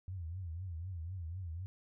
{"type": "tone with vibrato", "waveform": "sine", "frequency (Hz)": 87.31, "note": "F2", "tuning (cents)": 0, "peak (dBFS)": -39, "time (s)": [0.08, 1.66], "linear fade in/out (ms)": 0, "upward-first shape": "triangle", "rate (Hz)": 4, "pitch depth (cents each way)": 190, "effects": []}